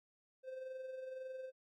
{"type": "tone with amplitude modulation", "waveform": "triangle", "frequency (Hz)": 520, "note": "C5", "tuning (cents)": -11, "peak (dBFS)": -40, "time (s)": [0.43, 1.52], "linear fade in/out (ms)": 50, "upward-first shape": "sine", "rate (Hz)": 21.9, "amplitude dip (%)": 45, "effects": []}